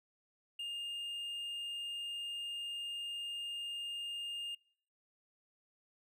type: tone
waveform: triangle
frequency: 2821 Hz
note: F7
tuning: 17 cents sharp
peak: -37 dBFS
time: 0.59-4.55 s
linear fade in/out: 5 ms
effects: noise-tail reverb RT60 0.6 s tail -26 dB re dry